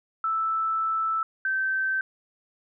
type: tone pair in turn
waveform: sine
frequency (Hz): 1318.5 / 1548.8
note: E6 / G6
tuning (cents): 0 / -21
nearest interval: minor third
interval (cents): 279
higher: second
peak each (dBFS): -23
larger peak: neither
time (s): 0.24-1.23 / 1.45-2.01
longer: first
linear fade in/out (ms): 2
effects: none